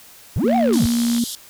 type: linear two-way sweep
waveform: triangle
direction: up then down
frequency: 65.4 to 784 to 65.4 Hz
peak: -15 dBFS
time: 0.36-0.86 s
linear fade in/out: 0 ms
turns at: 0.56 s
type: tone with pitch glide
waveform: sine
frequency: 233.1 to 235.5 Hz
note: A#3 to A#3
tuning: 0 to +18 cents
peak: -16 dBFS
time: 0.44-1.24 s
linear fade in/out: 2 ms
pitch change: +18 cents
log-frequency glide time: 0.85-0.9 s
type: click train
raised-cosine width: 0.3 ms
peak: -17 dBFS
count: 44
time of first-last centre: 0.48-1.181 s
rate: 61.3 Hz
type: band-pass noise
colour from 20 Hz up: pink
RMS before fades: -30 dBFS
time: 0.73-1.35 s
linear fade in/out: 0 ms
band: 3100 to 13000 Hz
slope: 96 dB/octave
effects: white hiss -45 dBFS RMS until 1.49 s